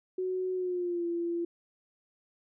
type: tone with pitch glide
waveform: sine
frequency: 370.4 to 341.6 Hz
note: F#4 to F4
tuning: +2 to -38 cents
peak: -29 dBFS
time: 0.18-1.45 s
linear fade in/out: 5 ms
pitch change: -140 cents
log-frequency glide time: 0.54-1.06 s
effects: none